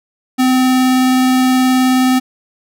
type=tone with vibrato; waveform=square; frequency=256.7 Hz; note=C4; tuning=33 cents flat; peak=-10 dBFS; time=0.38-2.2 s; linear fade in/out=20 ms; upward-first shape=triangle; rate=19 Hz; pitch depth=9 cents each way; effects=none